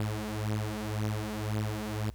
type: beating tone pair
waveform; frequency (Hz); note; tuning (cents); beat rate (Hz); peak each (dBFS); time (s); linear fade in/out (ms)
sawtooth; 105.9 / 107.8; G#2 / A2; +34 / -35; 1.9; -30; 0-2.1; 0
effects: added 60 Hz sine -45 dBFS peak until 2.14 s + pink hiss -64 dBFS RMS until 2.14 s